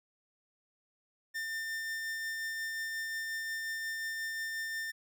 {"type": "tone with tremolo", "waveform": "45% pulse", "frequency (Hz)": 1800, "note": "A6", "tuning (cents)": 39, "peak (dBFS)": -34, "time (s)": [1.34, 4.92], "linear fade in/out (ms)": 20, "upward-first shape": "triangle", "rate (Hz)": 5.6, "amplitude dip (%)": 25, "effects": []}